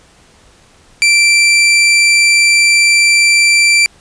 sawtooth tone, 2347 Hz, D7, 2 cents flat, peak -3 dBFS, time 1.02-3.86 s, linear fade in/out 0 ms, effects pink hiss -46 dBFS RMS until 4 s + resampled to 22050 Hz

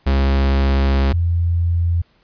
45% pulse / sine tone pair in turn, 68 / 85.46 Hz, C#2 / F2, -33 / -37 cents, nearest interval major third, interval 396 cents, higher second, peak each -13 / -14 dBFS, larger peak first, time 0.06-1.13 / 1.13-2.02 s, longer first, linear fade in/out 10 ms, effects pink hiss -58 dBFS RMS until 2.23 s + resampled to 11025 Hz

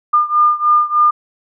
sine beating tone pair, 1206 / 1209.3 Hz, D6 / D#6, +46 / -50 cents, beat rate 3.3 Hz, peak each -12 / -14 dBFS, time 0.13-1.11 s, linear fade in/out 10 ms, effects none

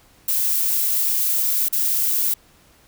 violet noise with dropouts, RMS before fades -20 dBFS, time 0.28-2.34 s, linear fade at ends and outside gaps 5 ms, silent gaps 1.686-1.726 s, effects pink hiss -54 dBFS RMS until 2.87 s

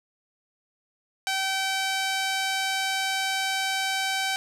sawtooth tone with band-pass filter, 770 Hz, G5, 31 cents flat, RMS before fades -27 dBFS, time 1.27-4.36 s, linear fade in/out 0 ms, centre 3800 Hz, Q 0.55, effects none

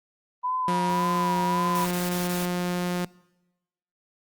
sine tone with vibrato, 987.8 Hz, B5, in tune, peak -24 dBFS, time 0.43-1.86 s, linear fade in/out 20 ms, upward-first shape sine, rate 1.8 Hz, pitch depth 56 cents each way
sawtooth tone, 177.8 Hz, F3, 31 cents sharp, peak -21 dBFS, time 0.68-3.05 s, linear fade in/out 2 ms
white noise bursts, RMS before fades -35 dBFS, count 4, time 1.75-2.453 s, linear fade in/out 2 ms, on 160 ms, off 21 ms
effects noise-tail reverb RT60 1.0 s tail -23 dB re dry + Opus 32 kbps

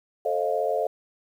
sine chord, F dominant seventh, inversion first, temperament equal with one note detuned, 440 / 534.6 / 622.3 / 698.5 Hz, A4 / C5 / Eb5 / F5, 0 / +37 / 0 / 0 cents, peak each -28 dBFS, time 0.25-0.87 s, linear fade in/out 5 ms, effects 9-bit

